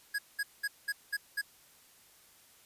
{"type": "tone bursts", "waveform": "square", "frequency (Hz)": 1658, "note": "G#6", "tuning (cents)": -3, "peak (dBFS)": -31, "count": 6, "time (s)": [0.14, 1.416], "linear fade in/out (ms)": 10, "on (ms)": 46, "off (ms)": 200, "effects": ["white hiss -61 dBFS RMS until 2.65 s", "resampled to 32000 Hz"]}